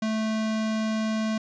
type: tone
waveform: square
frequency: 218.9 Hz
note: A3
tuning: 9 cents flat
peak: -25 dBFS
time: 0.02-1.38 s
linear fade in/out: 5 ms
effects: resampled to 16000 Hz + 11-bit